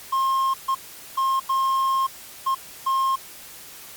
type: tone bursts at uneven times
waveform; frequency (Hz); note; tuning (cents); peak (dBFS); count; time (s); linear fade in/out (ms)
triangle; 1067; C6; +34; -17; 6; 0.12-0.54 / 0.68-0.75 / 1.17-1.4 / 1.49-2.07 / 2.46-2.55 / 2.86-3.16; 10
effects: white hiss -42 dBFS RMS until 3.96 s + Opus 48 kbps